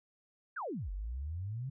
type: exponential two-way sweep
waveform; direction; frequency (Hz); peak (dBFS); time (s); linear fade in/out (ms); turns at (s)
sine; down then up; 1725 to 45.07 to 139; -36; 0.56-1.7; 10; 0.91
effects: none